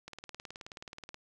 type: click train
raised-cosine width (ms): 0.2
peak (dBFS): -27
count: 21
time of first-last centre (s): 0.08-1.144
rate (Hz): 18.8
effects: none